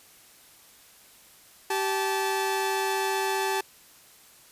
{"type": "tone pair together", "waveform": "sawtooth", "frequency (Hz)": [387.8, 870.6], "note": ["G4", "A5"], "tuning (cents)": [-19, -19], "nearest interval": "octave + major second", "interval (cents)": 1400, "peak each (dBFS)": -24, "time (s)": [1.7, 3.61], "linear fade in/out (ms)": 5, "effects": ["white hiss -54 dBFS RMS until 4.51 s", "resampled to 32000 Hz"]}